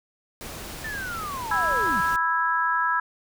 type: noise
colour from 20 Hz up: pink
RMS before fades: -37 dBFS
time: 0.41-2.16 s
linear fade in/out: 0 ms
type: linear sweep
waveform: sine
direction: down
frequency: 1800 to 156.7 Hz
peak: -30 dBFS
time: 0.84-2.01 s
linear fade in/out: 5 ms
type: chord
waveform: sine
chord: E major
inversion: second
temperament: just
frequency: 988.9 / 1318.5 / 1648.1 Hz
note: B5 / E6 / G#6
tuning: +2 / 0 / -14 cents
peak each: -25 dBFS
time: 1.51-3 s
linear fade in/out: 5 ms
effects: none